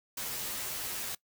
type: noise with comb filter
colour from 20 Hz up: white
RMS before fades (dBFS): -37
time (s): 0.17-1.15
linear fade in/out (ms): 5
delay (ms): 12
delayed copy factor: -0.85
effects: noise-tail reverb RT60 0.1 s tail -21 dB re dry